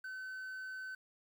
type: tone with quantisation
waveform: triangle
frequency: 1523 Hz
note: F#6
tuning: 50 cents sharp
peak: -40 dBFS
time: 0.04-0.95 s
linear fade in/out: 5 ms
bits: 11
effects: none